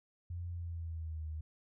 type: tone with pitch glide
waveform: sine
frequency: 87 to 77.96 Hz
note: F2 to D#2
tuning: -6 to +4 cents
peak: -38 dBFS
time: 0.3-1.41 s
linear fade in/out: 5 ms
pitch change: -190 cents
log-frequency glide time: 0.51-1.26 s
effects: none